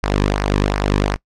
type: tone with flanger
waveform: sawtooth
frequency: 50 Hz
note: G1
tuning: 35 cents sharp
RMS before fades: -18 dBFS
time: 0.03-1.16 s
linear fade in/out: 0 ms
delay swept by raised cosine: 0.27 to 1.47 ms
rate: 2.7 Hz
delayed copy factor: -0.6
effects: noise-tail reverb RT60 0.1 s tail -23 dB re dry + low-pass 6000 Hz 12 dB/octave